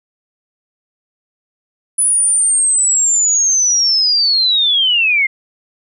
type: linear sweep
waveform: sine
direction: down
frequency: 10000 to 2088 Hz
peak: -10 dBFS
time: 1.98-5.27 s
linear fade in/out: 10 ms
effects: none